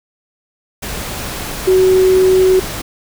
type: tone in noise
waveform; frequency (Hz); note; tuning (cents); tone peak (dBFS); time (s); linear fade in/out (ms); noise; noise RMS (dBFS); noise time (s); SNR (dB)
sine; 374; F#4; +19; -7; 1.67-2.6; 10; pink; -24; 0.82-2.82; +14
effects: none